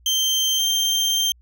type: tone pair in turn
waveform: 30% pulse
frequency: 3136 / 3158 Hz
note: G7 / G7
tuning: 0 / +12 cents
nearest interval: unison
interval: 12 cents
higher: second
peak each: -15 dBFS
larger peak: neither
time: 0.06-0.59 / 0.59-1.32 s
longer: second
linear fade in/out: 2 ms
effects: added 60 Hz sine -50 dBFS peak until 1.41 s